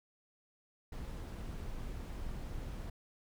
brown noise, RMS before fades -42 dBFS, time 0.92-2.9 s, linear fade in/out 5 ms, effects none

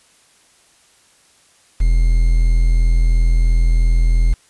triangle tone with quantisation, 41.48 Hz, E1, 12 cents sharp, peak -8 dBFS, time 1.8-4.34 s, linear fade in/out 10 ms, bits 6, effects white hiss -53 dBFS RMS until 4.49 s + resampled to 24000 Hz

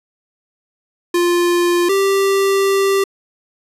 square tone pair in turn, 349.2 / 392 Hz, F4 / G4, 0 / 0 cents, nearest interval major second, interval 200 cents, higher second, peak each -13 dBFS, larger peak neither, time 1.14-1.89 / 1.89-3.04 s, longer second, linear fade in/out 5 ms, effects resampled to 32000 Hz

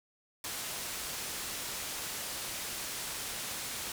white low-pass noise, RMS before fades -39 dBFS, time 0.44-3.92 s, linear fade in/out 2 ms, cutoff 11000 Hz, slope 12 dB/octave, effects none

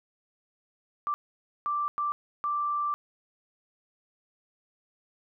sine tone bursts at uneven times, 1174.7 Hz, D6, in tune, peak -26 dBFS, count 4, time 1.07-1.14 / 1.66-1.88 / 1.98-2.12 / 2.44-2.94 s, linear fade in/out 0 ms, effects none

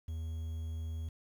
triangle tone with quantisation, 80.7 Hz, E2, 36 cents flat, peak -34 dBFS, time 0.08-1.09 s, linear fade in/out 5 ms, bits 10, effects none

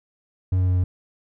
triangle tone with pitch steps, 92.5 / 91.81 / 91.12 / 90.44 Hz, F#2 / F#2 / F#2 / F#2, 0 / -13 / -26 / -39 cents, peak -15 dBFS, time 0.52-0.84 s, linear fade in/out 5 ms, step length 80 ms, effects none

